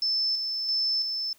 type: tone with tremolo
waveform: sine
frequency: 5274 Hz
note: E8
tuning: in tune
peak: -23 dBFS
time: 0.02-1.33 s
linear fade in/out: 2 ms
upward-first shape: square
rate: 1.5 Hz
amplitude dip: 40%
effects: white hiss -60 dBFS RMS until 1.38 s